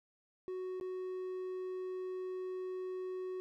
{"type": "tone with dropouts", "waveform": "triangle", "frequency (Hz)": 370.3, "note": "F#4", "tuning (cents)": 1, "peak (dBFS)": -36, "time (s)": [0.48, 3.4], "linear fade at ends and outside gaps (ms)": 0, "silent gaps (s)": [0.8, 0.811], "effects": []}